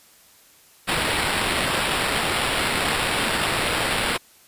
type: noise with sample-and-hold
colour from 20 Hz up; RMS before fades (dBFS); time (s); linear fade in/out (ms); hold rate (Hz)
violet; -23; 0.87-4.18; 20; 6300
effects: white hiss -53 dBFS RMS until 4.47 s + resampled to 32000 Hz